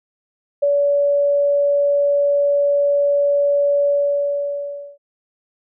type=tone with ADSR envelope; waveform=sine; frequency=571 Hz; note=D5; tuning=49 cents flat; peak=-11 dBFS; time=0.62-4.98 s; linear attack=13 ms; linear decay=11 ms; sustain=-2 dB; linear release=1100 ms; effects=none